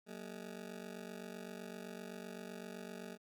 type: ring-modulated tone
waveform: 20% pulse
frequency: 209.3 Hz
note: G#3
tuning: 14 cents sharp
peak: -38 dBFS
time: 0.06-3.18 s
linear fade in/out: 50 ms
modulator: 23.9 Hz
effects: none